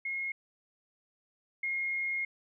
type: tone pair in turn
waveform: sine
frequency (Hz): 2156 / 2145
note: C#7 / C7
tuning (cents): -49 / +42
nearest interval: unison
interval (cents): 9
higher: first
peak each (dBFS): -32 / -30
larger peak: second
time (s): 0.05-0.32 / 1.63-2.25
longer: second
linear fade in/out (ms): 5
effects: none